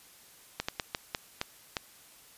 slowing click train, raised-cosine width 0.2 ms, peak -13 dBFS, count 7, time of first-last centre 0.6-1.768 s, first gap 85 ms, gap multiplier 1.33, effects white hiss -56 dBFS RMS until 2.37 s + resampled to 32000 Hz

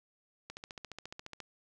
click train, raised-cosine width 0.2 ms, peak -26 dBFS, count 14, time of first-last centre 0.5-1.403 s, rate 14.4 Hz, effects none

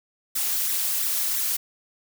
blue noise with flanger, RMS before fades -25 dBFS, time 0.35-1.57 s, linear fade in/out 10 ms, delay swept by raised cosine 0.52 to 4.32 ms, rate 2.9 Hz, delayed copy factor +0.8, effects none

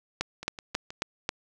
two click trains, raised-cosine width 0.2 ms, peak -22 / -10 dBFS, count 4 / 5, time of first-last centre 0.43-0.905 / 0.21-1.291 s, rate 6.32 / 3.7 Hz, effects none

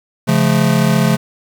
square chord, Db augmented, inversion none, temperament just, 138.59 / 173.24 / 216.5 Hz, Db3 / F3 / A3, 0 / -14 / -28 cents, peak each -16 dBFS, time 0.27-1.17 s, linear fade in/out 20 ms, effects 7-bit

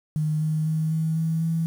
sine tone with pitch steps, 153.8 / 155.77 / 157.76 / 159.78 / 161.82 / 163.89 Hz, D#3 / D#3 / D#3 / D#3 / E3 / E3, -20 / +2 / +24 / +46 / -32 / -10 cents, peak -21 dBFS, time 0.16-1.66 s, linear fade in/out 0 ms, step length 250 ms, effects 8-bit

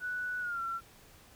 sine tone with pitch glide, 1480 to 1357.2 Hz, F#6 to F6, 0 to -50 cents, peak -33 dBFS, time 0-0.81 s, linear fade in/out 50 ms, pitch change -150 cents, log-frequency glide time 0.4-0.61 s, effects pink hiss -58 dBFS RMS until 1.35 s

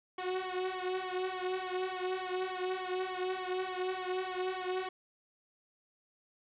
sawtooth tone with flanger, 370 Hz, F#4, in tune, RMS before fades -36 dBFS, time 0.18-4.89 s, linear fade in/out 5 ms, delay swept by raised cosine 0.94 to 3.04 ms, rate 3.4 Hz, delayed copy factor +0.95, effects resampled to 8000 Hz + 9-bit

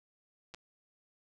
clicks, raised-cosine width 0.2 ms, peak -29 / -29 dBFS, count 2, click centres 0.54 / 0.546 s, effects none

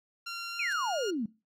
15% pulse tone with pitch glide, 1379 to 1421 Hz, F6 to F6, -22 to +30 cents, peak -29 dBFS, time 0.26-1.11 s, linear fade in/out 10 ms, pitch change +52 cents, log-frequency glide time 0.51-0.78 s
sine exponential sweep, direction down, 2637 to 202.2 Hz, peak -29 dBFS, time 0.59-1.26 s, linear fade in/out 5 ms
blue noise with exponential growth, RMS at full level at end -39 dBFS, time 0.62-0.73 s, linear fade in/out 2 ms, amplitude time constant 22 ms
effects noise-tail reverb RT60 0.3 s tail -22 dB re dry + low-pass 9000 Hz 12 dB/octave

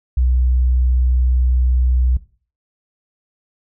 sine tone, 62.6 Hz, B1, 24 cents sharp, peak -11 dBFS, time 0.17-2.17 s, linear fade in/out 5 ms, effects noise-tail reverb RT60 0.4 s tail -17 dB re dry + tanh soft clip ceiling -8 dBFS

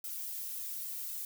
violet noise with flanger, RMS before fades -40 dBFS, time 0.04-1.25 s, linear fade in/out 2 ms, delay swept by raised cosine 1.7 to 2.47 ms, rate 3.7 Hz, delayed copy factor -0.95, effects none

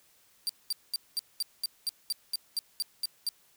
sawtooth tone bursts, 4699 Hz, D8, in tune, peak -25 dBFS, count 13, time 0.47-3.289 s, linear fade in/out 0 ms, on 23 ms, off 210 ms, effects white hiss -64 dBFS RMS until 3.56 s

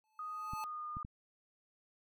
square tone with exponential growth, 869 Hz, A5, 22 cents flat, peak -40 dBFS, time 0.04-0.64 s, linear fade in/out 0 ms, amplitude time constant 130 ms
sine tone with pitch glide, 1244.5 to 1217.5 Hz, D#6 to D#6, 0 to -38 cents, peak -40 dBFS, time 0.19-1.03 s, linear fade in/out 2 ms, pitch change -38 cents, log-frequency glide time 0.49-0.88 s
clicks, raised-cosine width 5 ms, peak -32 dBFS, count 3, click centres 0.535 / 0.969 / 1.049 s
effects none

